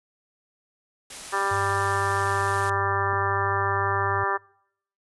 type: noise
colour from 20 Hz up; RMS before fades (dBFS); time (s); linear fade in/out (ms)
white; -38; 1.1-2.7; 5
type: harmonic tone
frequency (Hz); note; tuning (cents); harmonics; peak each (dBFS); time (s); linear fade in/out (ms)
197.1; G3; +10; 2 / 3 / 4 / 5 / 6 / 7 / 8 / 9; -31 / -37 / -31 / -29 / -27 / -33 / -34 / -31; 1.32-4.38; 20
type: tone with pitch glide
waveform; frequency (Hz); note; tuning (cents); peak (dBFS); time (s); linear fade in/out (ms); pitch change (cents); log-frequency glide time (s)
sine; 98 to 99.08; G2 to G2; 0 to +19; -30; 1.51-4.24; 5; +19; 3.28-3.34
type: clicks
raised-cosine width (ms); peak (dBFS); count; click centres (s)
2; -28 / -35; 2; 3.131 / 3.139
effects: noise-tail reverb RT60 0.7 s tail -25 dB re dry + resampled to 24000 Hz